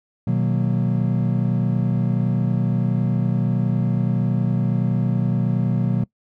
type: chord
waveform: triangle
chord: B major seventh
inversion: none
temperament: equal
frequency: 123.47 / 155.56 / 185 / 233.1 Hz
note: B2 / D#3 / F#3 / A#3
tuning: 0 / 0 / 0 / 0 cents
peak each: -19 / -23 / -20 / -25 dBFS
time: 0.27-6.04 s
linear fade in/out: 5 ms
effects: noise-tail reverb RT60 0.1 s tail -23 dB re dry